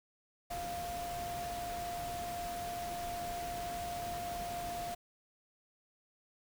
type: tone in noise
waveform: sine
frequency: 698.5 Hz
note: F5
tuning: in tune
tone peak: -38 dBFS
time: 0.5-4.95 s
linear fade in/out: 10 ms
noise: pink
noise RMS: -45 dBFS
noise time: 0.5-4.95 s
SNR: +4 dB
effects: none